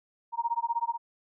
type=tone with tremolo; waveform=sine; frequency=935 Hz; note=A#5; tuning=5 cents sharp; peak=-23 dBFS; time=0.32-0.98 s; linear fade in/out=50 ms; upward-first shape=sine; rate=16 Hz; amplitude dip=100%; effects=none